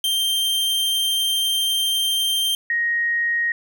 45% pulse / sine tone pair in turn, 3156 / 1876.6 Hz, G7 / A#6, +11 / +11 cents, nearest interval major sixth, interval 900 cents, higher first, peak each -18 dBFS, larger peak neither, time 0.04-2.55 / 2.7-3.52 s, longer first, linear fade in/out 2 ms, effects none

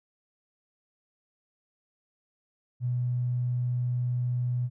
triangle tone with tanh clipping, 123.4 Hz, B2, 1 cent flat, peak -25 dBFS, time 2.8-4.7 s, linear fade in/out 50 ms, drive 3 dB, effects none

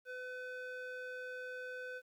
square tone with band-pass filter, 504 Hz, B4, 35 cents sharp, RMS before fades -45 dBFS, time 0.05-2.02 s, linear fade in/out 50 ms, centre 1200 Hz, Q 2.6, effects 12-bit

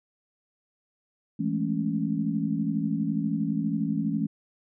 sine chord, A major seventh, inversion second, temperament equal with one note detuned, 165.58 / 207.7 / 220 / 277.2 Hz, E3 / G#3 / A3 / C#4, +8 / 0 / 0 / 0 cents, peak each -30 dBFS, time 1.39-4.27 s, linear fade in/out 10 ms, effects none

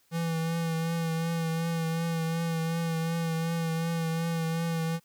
square tone with vibrato, 164.81 Hz, E3, in tune, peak -28 dBFS, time 0.11-5 s, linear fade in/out 50 ms, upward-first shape triangle, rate 2.7 Hz, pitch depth 31 cents each way, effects white hiss -67 dBFS RMS until 5.04 s

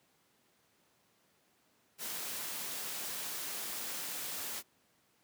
white noise, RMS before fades -40 dBFS, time 1.98-4.63 s, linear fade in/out 50 ms, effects pink hiss -71 dBFS RMS until 5.23 s + high-pass 150 Hz 12 dB/octave

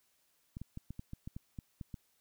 clicks, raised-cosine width 5 ms, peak -30 dBFS, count 11, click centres 0.569 / 0.616 / 0.774 / 0.906 / 0.994 / 1.134 / 1.275 / 1.365 / 1.588 / 1.812 / 1.942 s, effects white hiss -74 dBFS RMS until 2.2 s

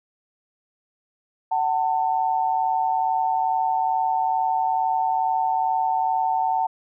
sine tone pair together, 752 / 894.3 Hz, F#5 / A5, +28 / +28 cents, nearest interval minor third, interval 300 cents, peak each -22 dBFS, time 1.51-6.67 s, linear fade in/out 10 ms, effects none

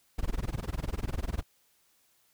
brown noise with tremolo, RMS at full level -29 dBFS, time 0.18-1.43 s, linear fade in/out 10 ms, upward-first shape sine, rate 20 Hz, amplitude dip 100%, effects white hiss -68 dBFS RMS until 2.33 s

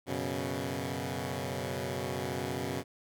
10% pulse chord, F# suspended fourth, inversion none, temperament equal, 92.5 / 123.47 / 138.59 Hz, F#2 / B2 / C#3, 0 / 0 / 0 cents, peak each -30 / -29 / -29 dBFS, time 0.06-2.84 s, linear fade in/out 50 ms, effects none

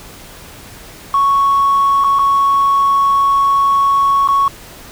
triangle tone with dropouts, 1108.7 Hz, C#6, in tune, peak -6 dBFS, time 1.14-4.48 s, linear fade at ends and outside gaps 2 ms, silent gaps 2.04-2.044 / 2.188-2.192 / 4.276-4.286 s, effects tanh soft clip ceiling -6 dBFS + pink hiss -36 dBFS RMS until 4.91 s

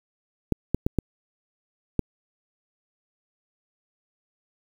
clicks, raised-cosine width 3 ms, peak -8 dBFS, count 5, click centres 0.523 / 0.746 / 0.865 / 0.987 / 1.993 s, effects 7-bit

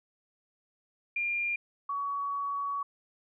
sine tone pair in turn, 2400 / 1127.1 Hz, D7 / C#6, +37 / +28 cents, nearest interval octave + minor second, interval 1309 cents, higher first, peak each -28 / -30 dBFS, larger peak first, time 1.16-1.56 / 1.89-2.83 s, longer second, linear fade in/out 5 ms, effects none

